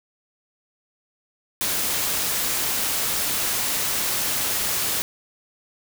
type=noise; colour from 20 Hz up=white; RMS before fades=-24 dBFS; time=1.61-5.02 s; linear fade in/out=0 ms; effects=none